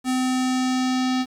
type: tone with low-pass filter sweep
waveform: square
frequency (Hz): 256.2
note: C4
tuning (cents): -36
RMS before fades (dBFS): -22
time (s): 0.04-1.26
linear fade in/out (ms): 50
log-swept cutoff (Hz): 9600 to 4800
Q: 1.7
effects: 8-bit